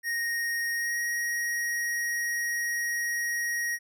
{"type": "tone with pitch glide", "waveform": "square", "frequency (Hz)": [1864.7, 1887.5], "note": ["A#6", "A#6"], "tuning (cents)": [0, 21], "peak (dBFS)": -28, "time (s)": [0.03, 3.79], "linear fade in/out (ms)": 50, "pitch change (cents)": 21, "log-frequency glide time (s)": [0.75, 0.98], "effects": []}